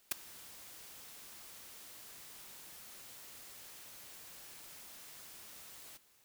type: noise with ADSR envelope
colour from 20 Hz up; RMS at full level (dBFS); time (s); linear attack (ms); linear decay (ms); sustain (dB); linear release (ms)
white; -30; 0.11-5.98; 7; 10; -23; 18
effects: white hiss -68 dBFS RMS until 6.24 s